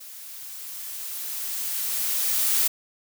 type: noise with level ramp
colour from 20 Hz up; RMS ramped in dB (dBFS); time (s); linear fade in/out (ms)
blue; -42 to -21; 0-2.68; 10
effects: none